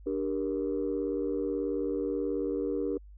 sine chord, G minor, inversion second, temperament just, 294 / 392 / 470.4 Hz, D4 / G4 / Bb4, +2 / 0 / +16 cents, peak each -32 dBFS, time 0.06-2.98 s, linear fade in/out 10 ms, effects tanh soft clip ceiling -21 dBFS + added 50 Hz sine -47 dBFS peak until 3.17 s

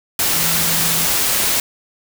sine tone in noise, 166.2 Hz, E3, 15 cents sharp, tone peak -27 dBFS, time 0.36-1.06 s, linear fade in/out 2 ms, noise white, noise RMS -17 dBFS, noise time 0.19-1.6 s, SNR -13 dB, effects none

